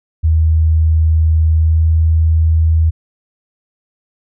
sine tone with pitch glide, 79.7 to 80.44 Hz, D#2 to E2, +42 to -42 cents, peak -8 dBFS, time 0.23-2.91 s, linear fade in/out 20 ms, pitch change +16 cents, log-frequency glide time 1.57-1.84 s, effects none

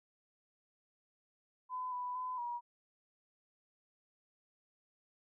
sine tone with pitch steps, 1010 / 991 / 1010 / 958 Hz, B5 / B5 / B5 / A#5, +39 / +6 / +39 / +47 cents, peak -37 dBFS, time 1.69-2.61 s, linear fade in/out 50 ms, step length 230 ms, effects none

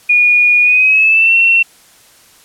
sine tone with pitch glide, 2445 to 2713 Hz, D#7 to E7, -31 to +49 cents, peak -6 dBFS, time 0.09-1.63 s, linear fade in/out 10 ms, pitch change +180 cents, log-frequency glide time 0.62-1.35 s, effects white hiss -45 dBFS RMS until 2.44 s + low-pass 12000 Hz 12 dB/octave

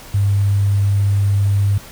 sine tone with sample-and-hold, 100 Hz, G2, 35 cents sharp, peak -12 dBFS, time 0.14-1.78 s, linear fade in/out 5 ms, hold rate 8820 Hz, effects pink hiss -38 dBFS RMS until 1.91 s

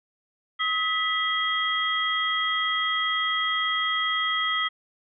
sine tone cluster, 1274 / 1973 / 3251 Hz, D#6 / B6 / G#7, +41 / -2 / -38 cents, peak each -27 dBFS, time 0.59-4.69 s, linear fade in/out 20 ms, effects none

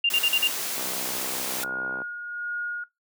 sine tone bursts, 2794 Hz, F7, in tune, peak -18 dBFS, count 5, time 0.04-0.476 s, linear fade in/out 5 ms, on 52 ms, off 44 ms
white noise, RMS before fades -30 dBFS, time 0.1-1.64 s, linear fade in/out 2 ms
click train, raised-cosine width 1 ms, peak -22 dBFS, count 81, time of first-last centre 0.78-2.018 s, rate 64.6 Hz
sine tone with tremolo, 1435 Hz, F6, 47 cents sharp, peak -26 dBFS, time 1.63-2.84 s, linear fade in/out 5 ms, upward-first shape sine, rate 1.3 Hz, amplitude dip 50%
effects noise-tail reverb RT60 0.2 s tail -22 dB re dry + high-pass 200 Hz 12 dB/octave

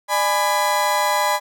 35% pulse chord, G# diminished, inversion second, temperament just, 598 / 830.6 / 996.7 Hz, D5 / G#5 / B5, +31 / 0 / +16 cents, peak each -22 / -20 / -18 dBFS, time 0.08-1.4 s, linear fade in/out 50 ms, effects none

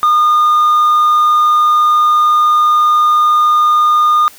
triangle tone with hard clipping, 1219 Hz, D#6, 36 cents flat, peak -6 dBFS, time 0.03-4.28 s, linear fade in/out 0 ms, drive 1 dB, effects white hiss -39 dBFS RMS until 4.38 s

